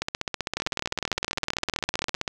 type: two click trains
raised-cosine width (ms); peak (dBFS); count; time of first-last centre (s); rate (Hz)
0.2; -9 / -9; 36 / 32; 0.02-2.278 / 0.57-2.144; 15.5 / 19.7
effects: none